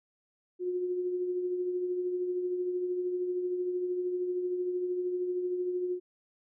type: tone with tremolo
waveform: sine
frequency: 360.5 Hz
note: F#4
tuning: 45 cents flat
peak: -27 dBFS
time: 0.59-6 s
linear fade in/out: 50 ms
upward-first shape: triangle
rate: 13 Hz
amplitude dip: 45%
effects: none